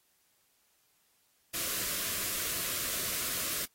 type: band-stop noise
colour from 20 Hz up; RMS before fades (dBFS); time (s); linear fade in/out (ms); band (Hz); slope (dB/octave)
white; -34; 1.53-3.66; 20; 710 to 1000; 96
effects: white hiss -71 dBFS RMS until 3.74 s + AAC 48 kbps